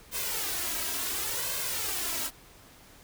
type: noise with flanger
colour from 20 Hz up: white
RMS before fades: -32 dBFS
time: 0.11-2.31 s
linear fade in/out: 50 ms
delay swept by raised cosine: 1.9 to 3.1 ms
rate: 0.7 Hz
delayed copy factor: +0.7
effects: pink hiss -54 dBFS RMS until 3.03 s